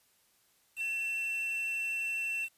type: tone with quantisation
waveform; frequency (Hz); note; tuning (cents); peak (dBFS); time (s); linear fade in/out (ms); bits
triangle; 2694; E7; +37; -30; 0.76-2.49; 50; 8
effects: white hiss -69 dBFS RMS until 2.57 s + resampled to 32000 Hz